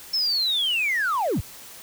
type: linear sweep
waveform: triangle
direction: down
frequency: 5350 to 41.2 Hz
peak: -18 dBFS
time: 0.13-1.41 s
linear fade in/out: 10 ms
effects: tanh soft clip ceiling -17 dBFS + white hiss -43 dBFS RMS until 1.82 s